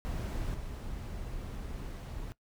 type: noise with level steps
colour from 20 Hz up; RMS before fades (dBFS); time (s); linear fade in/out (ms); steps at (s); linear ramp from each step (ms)
brown; -35 / -40; 0.05-2.32; 0; 0.54; 2
effects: noise-tail reverb RT60 0.1 s tail -19 dB re dry